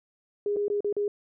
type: tone with dropouts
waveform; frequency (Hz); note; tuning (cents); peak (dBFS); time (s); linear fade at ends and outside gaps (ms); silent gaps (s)
sine; 410.5; G#4; -20; -24; 0.46-1.08; 2; 0.562-0.567 / 0.682-0.7 / 0.806-0.845 / 0.927-0.966
effects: none

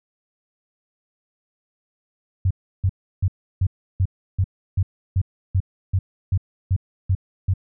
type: tone bursts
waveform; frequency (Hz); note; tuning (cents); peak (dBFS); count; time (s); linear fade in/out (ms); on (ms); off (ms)
sine; 94; F#2; +28; -15; 14; 2.45-7.538; 5; 57; 330
effects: none

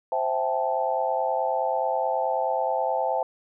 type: chord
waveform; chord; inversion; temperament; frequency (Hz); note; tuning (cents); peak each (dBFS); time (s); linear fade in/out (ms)
sine; A minor seventh; first; equal with one note detuned; 523.3 / 659.3 / 784 / 873.4; C5 / E5 / G5 / A5; 0 / 0 / 0 / -13; -28; 0.12-3.23; 2
effects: none

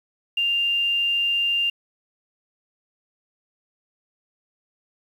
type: tone with quantisation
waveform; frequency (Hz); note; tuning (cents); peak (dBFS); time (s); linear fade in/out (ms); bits
sine; 2794; F7; 0; -19; 0.37-1.7; 5; 8
effects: none

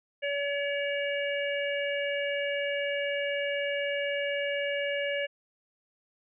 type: harmonic tone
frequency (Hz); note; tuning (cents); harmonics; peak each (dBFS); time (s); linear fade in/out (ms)
568; C#5; +42; 1 / 3 / 4 / 5; -30 / -35 / -36 / -37; 0.22-5.27; 20
effects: none

